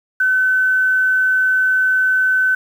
sine tone with quantisation, 1518 Hz, F#6, 44 cents sharp, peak -12 dBFS, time 0.2-2.55 s, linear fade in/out 5 ms, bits 7, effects none

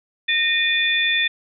sine tone cluster, 1842 / 2451 / 3511 Hz, A#6 / D#7 / A7, -21 / -27 / -4 cents, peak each -21 dBFS, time 0.28-1.28 s, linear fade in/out 10 ms, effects none

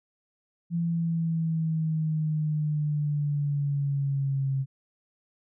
sine exponential sweep, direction down, 170 to 134.4 Hz, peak -24 dBFS, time 0.7-4.66 s, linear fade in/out 50 ms, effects none

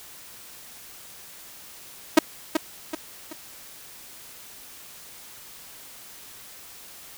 sawtooth tone with echo, 316.2 Hz, D#4, 28 cents sharp, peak -6 dBFS, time 2.17-2.19 s, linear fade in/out 5 ms, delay 380 ms, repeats 3, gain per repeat -8 dB, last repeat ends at 3.33 s, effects white hiss -45 dBFS RMS until 7.17 s

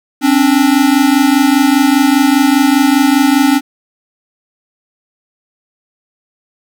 square tone pair together, 265 / 290 Hz, C4 / D4, +22 / -22 cents, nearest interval major second, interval 156 cents, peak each -11 dBFS, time 0.21-3.61 s, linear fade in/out 50 ms, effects 7-bit

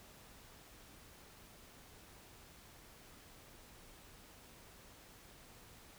silence, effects pink hiss -59 dBFS RMS until 5.98 s

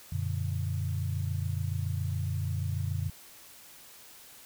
sine chord, Gb augmented, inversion none, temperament equal with one note detuned, 92.5 / 119.33 / 146.83 Hz, Gb2 / Bb2 / D3, 0 / +41 / 0 cents, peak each -31 / -35 / -35 dBFS, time 0.12-3.1 s, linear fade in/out 5 ms, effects white hiss -52 dBFS RMS until 4.45 s

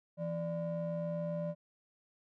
triangle ring-modulated tone, 211.4 Hz, G#3, 31 cents sharp, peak -29 dBFS, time 0.17-1.55 s, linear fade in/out 50 ms, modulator 379 Hz, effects none

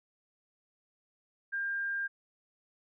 sine tone, 1600 Hz, G6, 35 cents sharp, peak -31 dBFS, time 1.52-2.08 s, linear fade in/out 20 ms, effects none

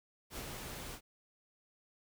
pink noise with ADSR envelope, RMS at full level -42 dBFS, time 0.3-1.01 s, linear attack 69 ms, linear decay 54 ms, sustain -3 dB, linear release 80 ms, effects none

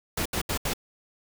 pink noise bursts, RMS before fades -28 dBFS, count 4, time 0.17-0.736 s, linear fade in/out 5 ms, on 86 ms, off 74 ms, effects none

